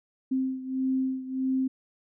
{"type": "beating tone pair", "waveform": "sine", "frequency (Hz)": [261.6, 263.2], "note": ["C4", "C4"], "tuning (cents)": [0, 10], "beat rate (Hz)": 1.6, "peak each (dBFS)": [-27, -31], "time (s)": [0.31, 1.68], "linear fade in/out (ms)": 10, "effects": []}